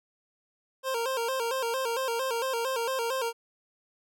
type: tone with vibrato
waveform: 25% pulse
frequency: 493.9 Hz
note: B4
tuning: in tune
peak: -24 dBFS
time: 0.83-3.33 s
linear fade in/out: 50 ms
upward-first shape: square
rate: 4.4 Hz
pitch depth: 110 cents each way
effects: none